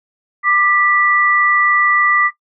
sine tone pair together, 1190 / 1963.2 Hz, D6 / B6, +22 / -11 cents, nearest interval major sixth, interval 867 cents, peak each -13 dBFS, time 0.43-2.31 s, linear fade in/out 50 ms, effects noise-tail reverb RT60 0.1 s tail -17 dB re dry

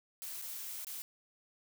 blue noise with dropouts, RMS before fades -43 dBFS, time 0.22-1.02 s, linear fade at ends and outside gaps 0 ms, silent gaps 0.416-0.422 / 0.847-0.869 s, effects none

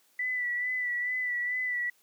sine tone with vibrato, 1976 Hz, B6, in tune, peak -28 dBFS, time 0.19-1.9 s, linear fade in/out 5 ms, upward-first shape sine, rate 2.3 Hz, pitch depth 33 cents each way, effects white hiss -66 dBFS RMS until 2.02 s + high-pass 200 Hz 12 dB/octave

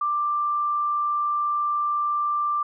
sine tone, 1181 Hz, D6, 9 cents sharp, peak -21 dBFS, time 0.01-2.63 s, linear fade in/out 5 ms, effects none

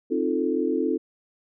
sine chord, F dominant seventh, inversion second, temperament equal with one note detuned, 264.2 / 311.1 / 349.2 / 440 Hz, C4 / Eb4 / F4 / A4, +17 / 0 / 0 / 0 cents, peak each -27 dBFS, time 0.1-0.98 s, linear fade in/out 20 ms, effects none

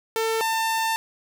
sawtooth tone pair in turn, 448 / 896 Hz, A4 / A5, +31 / +31 cents, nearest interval octave, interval 1200 cents, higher second, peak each -18 dBFS, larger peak neither, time 0.16-0.41 / 0.41-0.96 s, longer second, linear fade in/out 0 ms, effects none

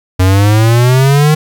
square exponential sweep, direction up, 91.1 to 155.56 Hz, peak -6 dBFS, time 0.19-1.35 s, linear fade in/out 10 ms, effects 8-bit

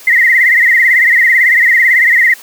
sine tone with vibrato, 1971 Hz, B6, 4 cents flat, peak -5 dBFS, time 0.07-2.34 s, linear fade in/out 5 ms, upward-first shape sine, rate 18 Hz, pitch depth 110 cents each way, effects white hiss -35 dBFS RMS until 2.42 s + high-pass 300 Hz 12 dB/octave

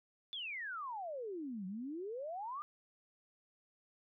sine exponential two-way sweep, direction down then up, 3537 to 180 to 1237 Hz, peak -40 dBFS, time 0.33-2.62 s, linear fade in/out 0 ms, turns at 1.66 s, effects none

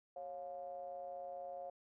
triangle ring-modulated tone, 79.9 Hz, D#2, 47 cents sharp, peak -39 dBFS, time 0.16-1.7 s, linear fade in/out 5 ms, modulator 627 Hz, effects none

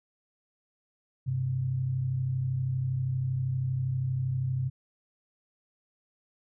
sine tone pair together, 97.91 / 130.5 Hz, G2 / C3, -2 / -4 cents, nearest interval perfect fourth, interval 498 cents, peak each -35 / -27 dBFS, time 1.26-4.7 s, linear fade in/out 20 ms, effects none

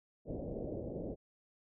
white low-pass noise, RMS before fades -41 dBFS, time 0.25-1.16 s, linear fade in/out 50 ms, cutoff 590 Hz, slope 48 dB/octave, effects none

